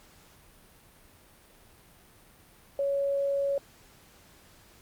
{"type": "tone", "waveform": "sine", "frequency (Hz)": 558, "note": "C#5", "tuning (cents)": 11, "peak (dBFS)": -25, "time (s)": [2.79, 3.58], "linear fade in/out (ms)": 2, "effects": ["pink hiss -57 dBFS RMS until 4.81 s", "Opus 48 kbps"]}